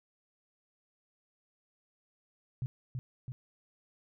sine tone with echo, 126.5 Hz, B2, 42 cents sharp, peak -31 dBFS, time 2.62-2.66 s, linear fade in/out 0 ms, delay 330 ms, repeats 2, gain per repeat -3 dB, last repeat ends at 3.32 s, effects none

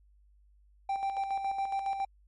triangle tone with tremolo, 784 Hz, G5, in tune, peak -26 dBFS, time 0.89-2.05 s, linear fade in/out 5 ms, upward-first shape square, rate 7.2 Hz, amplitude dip 50%, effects added 50 Hz sine -59 dBFS peak until 2.27 s + MP3 48 kbps

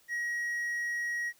triangle tone, 1900 Hz, A#6, 33 cents sharp, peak -29 dBFS, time 0.08-1.33 s, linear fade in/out 50 ms, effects white hiss -64 dBFS RMS until 1.39 s

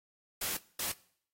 white noise bursts at uneven times, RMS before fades -35 dBFS, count 2, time 0.41-0.57 / 0.79-0.92 s, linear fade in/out 5 ms, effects noise-tail reverb RT60 0.6 s tail -21 dB re dry + AAC 48 kbps

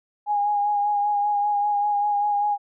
sine tone with vibrato, 823 Hz, G#5, 16 cents flat, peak -19 dBFS, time 0.26-2.58 s, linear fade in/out 50 ms, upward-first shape sine, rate 5.1 Hz, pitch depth 23 cents each way, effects none

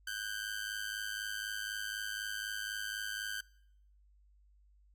sawtooth ring-modulated tone, 1546 Hz, G6, 24 cents flat, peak -31 dBFS, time 0.07-3.41 s, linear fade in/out 5 ms, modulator 52 Hz, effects noise-tail reverb RT60 0.8 s tail -24 dB re dry + added 50 Hz sine -62 dBFS peak until 4.94 s

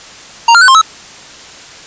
square tone with pitch steps, 931 / 1394 / 1505 / 1059 / 1296 Hz, A#5 / F6 / F#6 / C6 / E6, -2 / -4 / +29 / +21 / -30 cents, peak -3 dBFS, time 0.48-0.815 s, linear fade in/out 5 ms, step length 67 ms, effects white hiss -33 dBFS RMS until 1.86 s + resampled to 16000 Hz

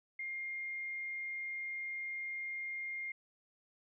sine tone, 2120 Hz, C7, 22 cents sharp, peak -38 dBFS, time 0.19-3.12 s, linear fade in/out 5 ms, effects none

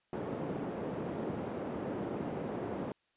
white band-pass noise, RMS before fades -38 dBFS, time 0.13-2.92 s, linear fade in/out 2 ms, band 150 to 420 Hz, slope 12 dB/octave, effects white hiss -75 dBFS RMS until 3.16 s + resampled to 8000 Hz

